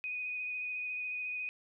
sine tone with vibrato, 2489 Hz, D#7, in tune, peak -35 dBFS, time 0.04-1.49 s, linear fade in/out 0 ms, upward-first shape sine, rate 14 Hz, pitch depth 18 cents each way, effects none

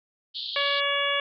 pink band-pass noise, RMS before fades -34 dBFS, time 0.34-0.81 s, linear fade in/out 20 ms, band 3100 to 4500 Hz, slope 96 dB/octave
harmonic tone, 566 Hz, C#5, 36 cents sharp, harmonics 1 / 2 / 3 / 4 / 5 / 6, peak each -30 / -30 / -30 / -30 / -30 / -30 dBFS, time 0.56-1.2 s, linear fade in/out 2 ms
effects none

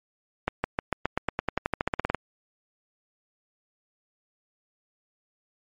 accelerating click train, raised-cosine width 0.5 ms, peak -9 dBFS, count 19, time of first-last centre 0.48-2.147 s, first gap 160 ms, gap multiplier 0.93, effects MP3 48 kbps

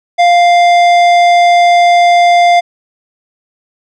sine tone with tanh clipping, 698.5 Hz, F5, in tune, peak -6 dBFS, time 0.18-2.61 s, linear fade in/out 20 ms, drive 14 dB, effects none

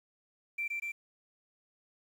triangle tone with echo, 2349 Hz, D7, in tune, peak -28 dBFS, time 0.58-0.68 s, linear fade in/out 10 ms, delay 120 ms, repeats 2, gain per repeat -2 dB, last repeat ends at 0.92 s, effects tanh soft clip ceiling -30 dBFS + 10-bit

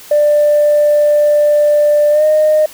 sine tone with pitch glide, 592 to 614.6 Hz, D5 to D#5, +14 to -21 cents, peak -6 dBFS, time 0.11-2.66 s, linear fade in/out 5 ms, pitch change +65 cents, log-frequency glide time 2.11-2.24 s, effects tanh soft clip ceiling -3 dBFS + white hiss -36 dBFS RMS until 2.73 s

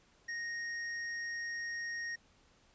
triangle tone with hard clipping, 1864.7 Hz, A#6, in tune, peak -39 dBFS, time 0.28-2.16 s, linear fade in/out 10 ms, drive 15 dB, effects pink hiss -67 dBFS RMS until 2.74 s + resampled to 16000 Hz

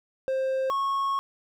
triangle tone pair in turn, 528 / 1097.7 Hz, C5 / C#6, +16 / -17 cents, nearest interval octave + minor second, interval 1267 cents, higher second, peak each -22 dBFS, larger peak neither, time 0.28-0.7 / 0.7-1.19 s, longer second, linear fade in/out 0 ms, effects none

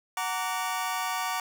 sawtooth chord, Gb augmented, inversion none, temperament just, 740 / 925 / 1156.2 Hz, Gb5 / Bb5 / D6, 0 / -14 / -27 cents, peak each -29 dBFS, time 0.17-1.4 s, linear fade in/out 2 ms, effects none

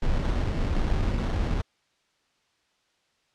brown noise with sample-and-hold, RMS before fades -25 dBFS, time 0.02-1.62 s, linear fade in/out 10 ms, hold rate 2450 Hz, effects white hiss -69 dBFS RMS until 3.34 s + low-pass 5000 Hz 12 dB/octave

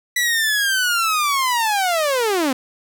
sawtooth linear sweep, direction down, 1975.5 to 246.9 Hz, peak -13 dBFS, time 0.16-2.53 s, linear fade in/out 5 ms, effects none

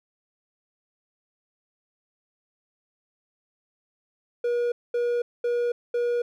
triangle tone bursts, 480 Hz, B4, 49 cents flat, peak -20 dBFS, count 4, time 4.44-6.22 s, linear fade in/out 5 ms, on 280 ms, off 220 ms, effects none

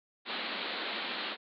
white band-pass noise, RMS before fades -37 dBFS, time 0.25-1.37 s, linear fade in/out 50 ms, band 190 to 4300 Hz, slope 96 dB/octave, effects none

